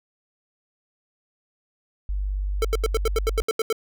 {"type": "tone", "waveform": "sine", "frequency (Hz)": 49, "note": "G1", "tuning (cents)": 0, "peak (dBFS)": -23, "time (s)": [2.09, 3.42], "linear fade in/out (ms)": 0}
{"type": "tone bursts", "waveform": "square", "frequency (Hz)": 444.9, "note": "A4", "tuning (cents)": 19, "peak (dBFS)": -20, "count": 11, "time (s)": [2.62, 3.727], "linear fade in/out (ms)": 2, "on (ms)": 27, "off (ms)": 81}
{"effects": []}